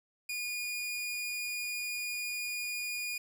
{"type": "tone", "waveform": "sawtooth", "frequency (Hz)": 2442, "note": "D#7", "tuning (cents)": -33, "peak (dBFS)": -31, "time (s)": [0.29, 3.18], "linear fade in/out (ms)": 5, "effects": []}